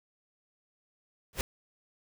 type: noise with exponential growth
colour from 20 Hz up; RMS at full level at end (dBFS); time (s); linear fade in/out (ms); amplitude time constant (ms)
pink; -25; 1.33-1.41; 1; 17
effects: none